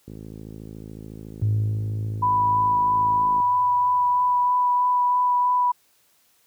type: click train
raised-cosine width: 3 ms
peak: -25 dBFS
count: 180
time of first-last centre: 0.08-3.401 s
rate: 53.9 Hz
type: tone with exponential decay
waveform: sine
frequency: 105.8 Hz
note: G#2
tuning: 33 cents sharp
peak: -17 dBFS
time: 1.42-4.51 s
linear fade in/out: 0 ms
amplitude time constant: 670 ms
type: tone with vibrato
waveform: sine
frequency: 987.8 Hz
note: B5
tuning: in tune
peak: -17 dBFS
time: 2.22-5.72 s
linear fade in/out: 10 ms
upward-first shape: sine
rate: 3.1 Hz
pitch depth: 9 cents each way
effects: white hiss -62 dBFS RMS until 6.46 s + high-pass 60 Hz 12 dB/octave